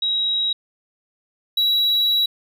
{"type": "tone pair in turn", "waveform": ["sine", "triangle"], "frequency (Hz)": [3836, 3894], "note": ["A#7", "B7"], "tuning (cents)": [49, -25], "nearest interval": "unison", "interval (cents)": 26, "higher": "second", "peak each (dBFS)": [-18, -14], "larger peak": "second", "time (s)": [[0.02, 0.53], [1.57, 2.26]], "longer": "second", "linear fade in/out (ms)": 5, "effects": []}